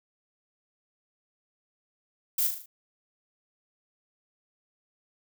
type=noise with echo; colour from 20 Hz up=violet; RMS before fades=-26 dBFS; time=2.38-2.47 s; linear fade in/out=5 ms; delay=38 ms; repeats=5; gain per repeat=-5 dB; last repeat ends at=2.66 s; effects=none